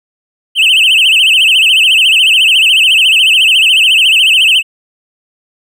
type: tone with vibrato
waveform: triangle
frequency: 2839 Hz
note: F7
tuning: 28 cents sharp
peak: -3 dBFS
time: 0.55-4.63 s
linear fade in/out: 50 ms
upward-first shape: sine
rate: 14 Hz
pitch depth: 180 cents each way
effects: none